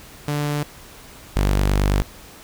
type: tone pair in turn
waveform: sawtooth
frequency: 146.83 / 49.18 Hz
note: D3 / G1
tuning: 0 / +6 cents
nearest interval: octave + perfect fifth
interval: 1894 cents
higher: first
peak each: -17 / -12 dBFS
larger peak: second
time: 0.28-0.63 / 1.36-2.02 s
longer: second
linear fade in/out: 0 ms
effects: pink hiss -43 dBFS RMS until 2.43 s